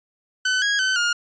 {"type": "tone with pitch steps", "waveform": "sawtooth", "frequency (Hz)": [1512, 1650, 1525, 1420], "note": ["F#6", "G#6", "G6", "F6"], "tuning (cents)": [37, -12, -48, 28], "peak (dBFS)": -15, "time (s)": [0.45, 1.13], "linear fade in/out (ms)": 5, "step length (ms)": 170, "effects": ["resampled to 16000 Hz"]}